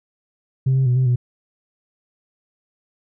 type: tone with pitch steps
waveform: sine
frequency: 131.8 / 132.9 / 124 / 129.6 / 123.1 Hz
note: C3 / C3 / B2 / C3 / B2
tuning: +13 / +27 / +7 / -16 / -5 cents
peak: -12 dBFS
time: 0.66-1.16 s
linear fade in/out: 10 ms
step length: 100 ms
effects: tanh soft clip ceiling -12 dBFS